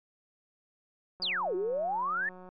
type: click train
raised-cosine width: 1 ms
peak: -36 dBFS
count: 237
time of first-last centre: 1.2-2.49 s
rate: 183 Hz
type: exponential two-way sweep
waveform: sine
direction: down then up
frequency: 4978 to 349.2 to 1834 Hz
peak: -28 dBFS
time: 1.22-2.29 s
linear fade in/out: 2 ms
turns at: 1.55 s
effects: MP3 64 kbps